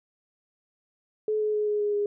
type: tone with pitch steps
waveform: sine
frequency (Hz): 429.2 / 425.5 / 421.8 / 418.2 / 414.6 / 411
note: A4 / G#4 / G#4 / G#4 / G#4 / G#4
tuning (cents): -43 / +42 / +27 / +12 / -3 / -18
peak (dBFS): -23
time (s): 1.28-2.06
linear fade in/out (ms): 2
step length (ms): 130
effects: none